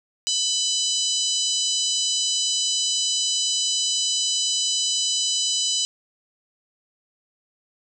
harmonic tone, 997 Hz, B5, 16 cents sharp, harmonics 3 / 4 / 5 / 6 / 7 / 8, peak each -26 / -27 / -28 / -29 / -29 / -30 dBFS, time 0.27-5.85 s, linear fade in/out 0 ms, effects 9-bit

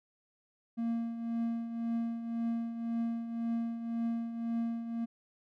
triangle tone with tremolo, 231.2 Hz, A#3, 14 cents flat, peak -27 dBFS, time 0.77-5.06 s, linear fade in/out 20 ms, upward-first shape triangle, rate 1.9 Hz, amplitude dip 65%, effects none

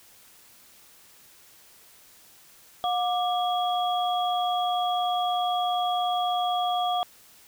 sine tone cluster, 719 / 1179 / 3318 Hz, F#5 / D6 / G#7, -50 / +6 / -2 cents, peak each -24 / -32 / -32 dBFS, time 2.84-7.03 s, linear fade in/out 0 ms, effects white hiss -54 dBFS RMS until 7.47 s

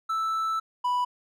triangle tone pair in turn, 1318.5 / 986.7 Hz, E6 / B5, 0 / -2 cents, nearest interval perfect fourth, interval 502 cents, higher first, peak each -23 / -21 dBFS, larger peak second, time 0.09-0.6 / 0.84-1.05 s, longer first, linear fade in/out 10 ms, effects none

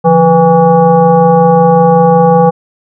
sine tone with frequency modulation, 494.2 Hz, B4, 1 cent sharp, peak -3 dBFS, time 0.04-2.51 s, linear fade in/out 20 ms, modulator 321 Hz, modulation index 1.3, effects none

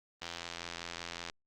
click train, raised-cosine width 0.2 ms, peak -22 dBFS, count 93, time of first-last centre 0.22-1.299 s, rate 85.3 Hz, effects Opus 24 kbps

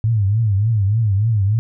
sine tone with vibrato, 105.7 Hz, G#2, 31 cents sharp, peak -13 dBFS, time 0.04-1.59 s, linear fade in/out 0 ms, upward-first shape triangle, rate 3.4 Hz, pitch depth 190 cents each way, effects none

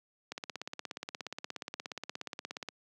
click train, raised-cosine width 0.2 ms, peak -21 dBFS, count 41, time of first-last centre 0.32-2.687 s, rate 16.9 Hz, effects high-pass 200 Hz 12 dB/octave

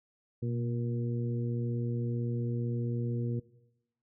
harmonic tone with a mistuned harmonic, 118.3 Hz, A#2, 26 cents sharp, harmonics 1 / 2 / 3 / 4, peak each -31 / -37 / -41 / -43 dBFS, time 0.42-3.4 s, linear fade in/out 10 ms, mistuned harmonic 1, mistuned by +40 cents, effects noise-tail reverb RT60 0.9 s tail -19 dB re dry

